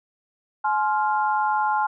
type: chord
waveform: sine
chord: F minor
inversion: first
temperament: equal with one note detuned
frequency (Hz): 850.5 / 1046.5 / 1396.9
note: Ab5 / C6 / F6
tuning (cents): +41 / 0 / 0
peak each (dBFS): -21 / -26 / -27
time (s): 0.64-1.87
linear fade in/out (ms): 10
effects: none